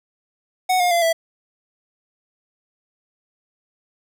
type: tone with pitch steps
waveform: square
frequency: 740 / 712.3 / 685.7 / 660 Hz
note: F#5 / F5 / F5 / E5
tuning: 0 / +34 / -32 / +2 cents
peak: -16 dBFS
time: 0.69-1.13 s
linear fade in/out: 10 ms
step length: 110 ms
effects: none